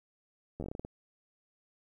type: slowing click train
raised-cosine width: 2 ms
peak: -26 dBFS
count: 10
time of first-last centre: 0.6-0.849 s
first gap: 11 ms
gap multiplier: 1.22
effects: 11-bit